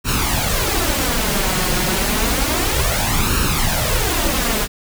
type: noise with flanger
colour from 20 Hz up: pink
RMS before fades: -18 dBFS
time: 0.04-4.68 s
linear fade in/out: 50 ms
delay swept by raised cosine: 0.72 to 5.52 ms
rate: 0.3 Hz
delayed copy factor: +0.65
effects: none